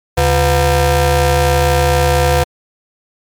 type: ring-modulated tone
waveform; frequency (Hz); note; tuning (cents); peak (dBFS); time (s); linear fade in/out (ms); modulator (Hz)
25% pulse; 213.4; G#3; +47; -3; 0.17-2.44; 10; 288
effects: MP3 96 kbps